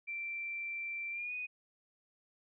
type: tone with pitch glide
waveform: sine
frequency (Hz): 2349 to 2484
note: D7 to D#7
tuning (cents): 0 to -3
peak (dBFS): -37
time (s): 0.07-1.47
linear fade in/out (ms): 20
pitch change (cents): +97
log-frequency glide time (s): 1.11-1.34
effects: none